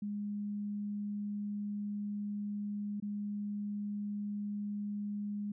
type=tone with dropouts; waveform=sine; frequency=205.8 Hz; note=G#3; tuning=16 cents flat; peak=-35 dBFS; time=0.02-5.52 s; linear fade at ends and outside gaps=5 ms; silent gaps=3.001-3.023 s; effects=none